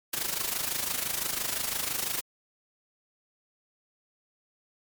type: noise with amplitude modulation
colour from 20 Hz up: white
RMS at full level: -28 dBFS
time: 0.13-2.21 s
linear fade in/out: 5 ms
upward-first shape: sine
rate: 25.9 Hz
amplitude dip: 70%
effects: MP3 96 kbps